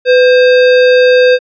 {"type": "tone with sample-and-hold", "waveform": "sine", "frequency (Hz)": 502, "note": "B4", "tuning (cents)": 28, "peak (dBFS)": -3, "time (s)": [0.05, 1.39], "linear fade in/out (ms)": 50, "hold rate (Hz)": 2100, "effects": ["resampled to 11025 Hz"]}